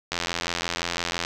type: click train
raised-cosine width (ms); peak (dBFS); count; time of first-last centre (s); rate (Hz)
0.2; -8; 98; 0.12-1.249; 85.9
effects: none